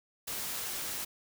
white noise, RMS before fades -37 dBFS, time 0.27-1.05 s, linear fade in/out 10 ms, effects none

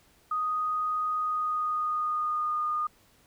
sine tone with pitch glide, 1244.5 to 1222.4 Hz, D#6 to D#6, 0 to -31 cents, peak -26 dBFS, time 0.31-2.87 s, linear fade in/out 5 ms, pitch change -31 cents, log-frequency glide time 1.19-2.63 s, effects pink hiss -62 dBFS RMS until 3.26 s

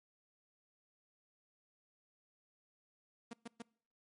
sawtooth tone bursts, 233.1 Hz, A#3, in tune, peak -40 dBFS, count 3, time 3.31-3.622 s, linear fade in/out 5 ms, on 24 ms, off 120 ms, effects noise-tail reverb RT60 0.6 s tail -25 dB re dry + MP3 48 kbps

